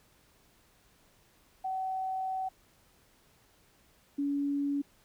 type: tone pair in turn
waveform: sine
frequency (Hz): 757 / 283.6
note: F#5 / C#4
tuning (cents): +39 / +40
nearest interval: octave + perfect fourth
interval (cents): 1699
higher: first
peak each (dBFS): -31 / -28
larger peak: second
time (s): 1.64-2.49 / 4.18-4.82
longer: first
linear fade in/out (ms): 10
effects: pink hiss -65 dBFS RMS until 5.04 s